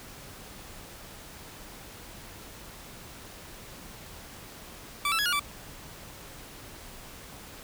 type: tone with pitch steps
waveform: 20% pulse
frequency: 1159 / 1326 / 1674 / 1432 / 1161 Hz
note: D6 / E6 / G#6 / F6 / D6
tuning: -23 / +10 / +13 / +43 / -20 cents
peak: -20 dBFS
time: 5.05-5.395 s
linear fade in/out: 2 ms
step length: 69 ms
effects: pink hiss -46 dBFS RMS until 7.63 s